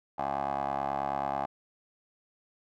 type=tone with band-pass filter; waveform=15% pulse; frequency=69.3 Hz; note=C#2; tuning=in tune; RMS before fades=-32 dBFS; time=0.18-1.46 s; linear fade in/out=10 ms; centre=840 Hz; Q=6.1; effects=none